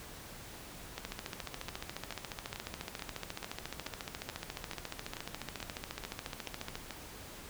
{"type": "two click trains", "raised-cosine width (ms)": 0.2, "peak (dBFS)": [-21, -23], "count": [83, 13], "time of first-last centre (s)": [[0.98, 6.755], [1.69, 6.907]], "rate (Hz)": [14.2, 2.3], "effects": ["pink hiss -49 dBFS RMS until 7.49 s"]}